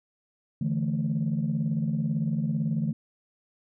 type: chord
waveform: sine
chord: D suspended second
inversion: none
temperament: equal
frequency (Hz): 146.83 / 164.81 / 220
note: D3 / E3 / A3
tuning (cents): 0 / 0 / 0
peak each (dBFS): -28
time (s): 0.61-2.93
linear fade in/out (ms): 5
effects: tanh soft clip ceiling -18 dBFS